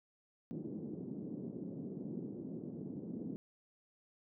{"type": "band-pass noise", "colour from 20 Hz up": "pink", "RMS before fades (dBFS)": -44, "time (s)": [0.51, 3.36], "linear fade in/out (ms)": 0, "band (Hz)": [170, 360], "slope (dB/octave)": 24, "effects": []}